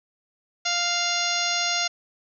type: harmonic tone with a mistuned harmonic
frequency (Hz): 698.5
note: F5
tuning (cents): 0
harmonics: 1 / 2 / 3 / 4 / 5 / 6 / 7 / 8 / 9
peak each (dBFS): -31 / -31 / -31 / -31 / -31 / -31 / -31 / -31 / -31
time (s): 0.65-1.88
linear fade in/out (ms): 10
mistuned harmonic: 9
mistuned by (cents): +67
effects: none